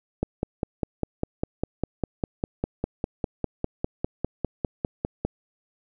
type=click train; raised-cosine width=2 ms; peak=-11 dBFS; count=26; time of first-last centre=0.23-5.25 s; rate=4.98 Hz; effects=none